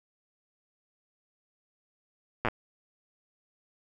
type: slowing click train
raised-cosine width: 0.5 ms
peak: -12 dBFS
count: 5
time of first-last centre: 2.45-2.485 s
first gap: 8 ms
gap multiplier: 1.06
effects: none